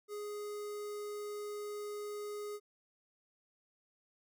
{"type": "tone with notch filter", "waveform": "square", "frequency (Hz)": 415.3, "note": "G#4", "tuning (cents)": 0, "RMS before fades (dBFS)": -42, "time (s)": [0.08, 2.6], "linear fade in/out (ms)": 50, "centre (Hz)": 2700, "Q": 1.1, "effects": []}